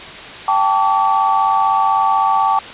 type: chord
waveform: sine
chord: G suspended second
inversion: none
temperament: equal with one note detuned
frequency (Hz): 784 / 880 / 1146.5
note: G5 / A5 / D6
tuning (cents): 0 / 0 / -42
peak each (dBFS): -16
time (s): 0.48-2.59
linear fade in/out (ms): 2
effects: white hiss -31 dBFS RMS until 2.73 s + resampled to 8000 Hz